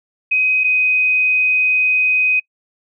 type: tone pair in turn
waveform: sine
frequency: 2519 / 2509 Hz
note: D#7 / D#7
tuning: +21 / +14 cents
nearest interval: unison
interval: 7 cents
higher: first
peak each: -12 dBFS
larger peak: neither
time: 0.31-0.64 / 0.64-2.4 s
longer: second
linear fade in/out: 10 ms
effects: noise-tail reverb RT60 0.1 s tail -26 dB re dry